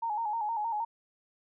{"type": "tone with vibrato", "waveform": "sine", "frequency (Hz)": 880, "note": "A5", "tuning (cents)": 0, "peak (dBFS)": -29, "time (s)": [0.02, 0.85], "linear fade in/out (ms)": 10, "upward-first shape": "square", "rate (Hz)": 6.4, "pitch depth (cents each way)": 77, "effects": []}